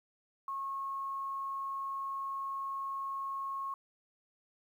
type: tone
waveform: sine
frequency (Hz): 1090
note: C#6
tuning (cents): -29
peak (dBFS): -35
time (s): 0.48-3.74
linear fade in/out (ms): 2
effects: 11-bit